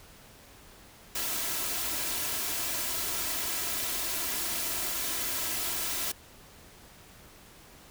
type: noise with comb filter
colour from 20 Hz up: white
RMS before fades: -32 dBFS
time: 1.15-6.12 s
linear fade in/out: 5 ms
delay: 3 ms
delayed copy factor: +0.5
effects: pink hiss -53 dBFS RMS until 7.9 s